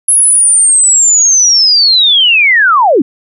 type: linear sweep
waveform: sine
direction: down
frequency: 10760 to 233.1 Hz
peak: -4 dBFS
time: 0.08-3.02 s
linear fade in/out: 5 ms
effects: none